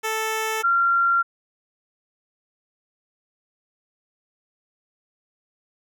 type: tone pair in turn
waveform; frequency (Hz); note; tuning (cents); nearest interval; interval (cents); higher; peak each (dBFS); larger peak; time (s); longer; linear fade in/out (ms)
10% pulse / sine; 440 / 1378.1; A4 / F6; 0 / -23; octave + minor sixth; 1977; second; -15 / -16; first; 0.03-0.63 / 0.63-1.23; neither; 20
effects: none